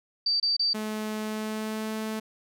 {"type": "tone bursts", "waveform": "sine", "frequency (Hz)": 4639, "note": "D8", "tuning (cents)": -22, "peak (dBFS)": -22, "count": 3, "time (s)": [0.26, 0.734], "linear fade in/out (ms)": 5, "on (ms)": 140, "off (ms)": 27}
{"type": "tone with pitch glide", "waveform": "sawtooth", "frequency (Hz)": [215.2, 218.3], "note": ["A3", "A3"], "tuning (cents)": [-38, -13], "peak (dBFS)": -26, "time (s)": [0.74, 2.2], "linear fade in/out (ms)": 10, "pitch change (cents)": 25, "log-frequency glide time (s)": [1.2, 1.94]}
{"effects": []}